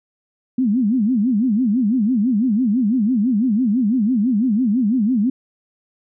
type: tone with vibrato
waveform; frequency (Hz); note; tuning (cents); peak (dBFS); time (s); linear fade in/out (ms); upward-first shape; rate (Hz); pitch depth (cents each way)
sine; 230; A#3; -23; -14; 0.58-5.3; 5; sine; 6; 250
effects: none